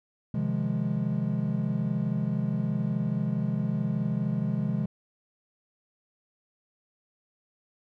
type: chord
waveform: triangle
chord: F minor seventh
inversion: second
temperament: equal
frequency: 130.81 / 155.56 / 174.61 / 207.7 Hz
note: C3 / Eb3 / F3 / Ab3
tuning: 0 / 0 / 0 / 0 cents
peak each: -29 / -30 / -30 / -28 dBFS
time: 0.34-4.86 s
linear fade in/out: 5 ms
effects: none